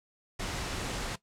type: noise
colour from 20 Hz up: pink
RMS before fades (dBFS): -35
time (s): 0.39-1.16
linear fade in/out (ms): 10
effects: noise-tail reverb RT60 0.1 s tail -17 dB re dry + low-pass 8000 Hz 12 dB/octave